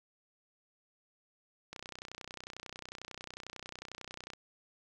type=click train; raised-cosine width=0.2 ms; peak=-26 dBFS; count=82; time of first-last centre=1.73-4.335 s; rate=31.1 Hz; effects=none